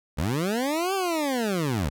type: linear two-way sweep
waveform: 20% pulse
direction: up then down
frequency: 61.9 to 395.9 to 61.9 Hz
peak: -19 dBFS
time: 0.17-1.9 s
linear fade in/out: 20 ms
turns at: 0.94 s
effects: none